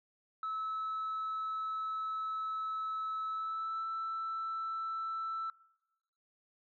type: tone with pitch glide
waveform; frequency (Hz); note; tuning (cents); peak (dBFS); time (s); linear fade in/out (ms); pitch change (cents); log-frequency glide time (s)
sine; 1300 to 1325.8; E6 to E6; -24 to +10; -33; 0.43-5.5; 2; +34; 3.27-3.87
effects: noise-tail reverb RT60 1.0 s tail -23 dB re dry + tanh soft clip ceiling -32 dBFS